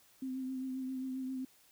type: tone with vibrato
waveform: sine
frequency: 260.7 Hz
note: C4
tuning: 6 cents flat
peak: -36 dBFS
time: 0.22-1.45 s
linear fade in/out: 5 ms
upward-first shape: triangle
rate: 7.5 Hz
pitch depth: 31 cents each way
effects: white hiss -65 dBFS RMS until 1.71 s